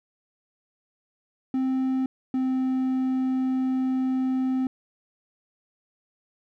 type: tone pair in turn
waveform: triangle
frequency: 261.6 / 259.8 Hz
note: C4 / C4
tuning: 0 / -12 cents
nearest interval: unison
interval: 12 cents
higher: first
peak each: -20 dBFS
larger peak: neither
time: 1.54-2.06 / 2.34-4.67 s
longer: second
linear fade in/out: 2 ms
effects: none